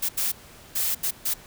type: noise bursts at uneven times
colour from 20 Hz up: blue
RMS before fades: -25 dBFS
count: 5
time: 0.02-0.09 / 0.17-0.32 / 0.75-0.95 / 1.03-1.11 / 1.25-1.34 s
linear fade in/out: 10 ms
effects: pink hiss -48 dBFS RMS until 1.46 s